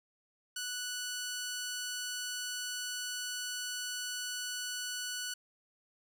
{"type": "tone", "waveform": "10% pulse", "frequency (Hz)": 1480, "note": "F#6", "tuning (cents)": 0, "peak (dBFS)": -28, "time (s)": [0.56, 5.34], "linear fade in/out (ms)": 5, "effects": []}